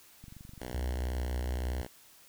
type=click train; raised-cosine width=5 ms; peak=-36 dBFS; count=15; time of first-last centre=0.24-0.831 s; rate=23.7 Hz
type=tone with vibrato; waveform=5% pulse; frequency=61.74 Hz; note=B1; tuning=in tune; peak=-28 dBFS; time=0.6-1.87 s; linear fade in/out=10 ms; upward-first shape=triangle; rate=4.6 Hz; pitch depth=14 cents each way
type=tone; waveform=sine; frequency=68 Hz; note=C#2; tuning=33 cents flat; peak=-31 dBFS; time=0.74-1.82 s; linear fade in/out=10 ms
effects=white hiss -58 dBFS RMS until 2.28 s